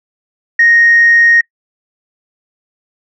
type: tone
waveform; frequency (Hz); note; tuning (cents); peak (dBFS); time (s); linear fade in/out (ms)
sine; 1864.7; A#6; 0; -4; 0.59-1.41; 5
effects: noise-tail reverb RT60 0.1 s tail -24 dB re dry + tanh soft clip ceiling 0 dBFS